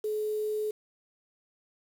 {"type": "tone with quantisation", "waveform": "sine", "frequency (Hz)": 426.3, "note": "G#4", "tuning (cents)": 45, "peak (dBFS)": -28, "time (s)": [0.04, 0.71], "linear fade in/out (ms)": 5, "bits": 8, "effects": []}